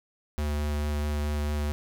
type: tone with vibrato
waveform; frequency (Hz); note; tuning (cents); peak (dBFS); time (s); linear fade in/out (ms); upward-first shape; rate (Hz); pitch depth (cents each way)
square; 74.1; D2; +16; -27; 0.38-1.72; 0; sine; 4.6; 11
effects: none